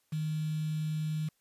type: tone with quantisation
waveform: sine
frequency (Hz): 155.1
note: D#3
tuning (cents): -5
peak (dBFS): -30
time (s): 0.12-1.29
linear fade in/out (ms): 10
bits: 8
effects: white hiss -74 dBFS RMS until 1.4 s + resampled to 32000 Hz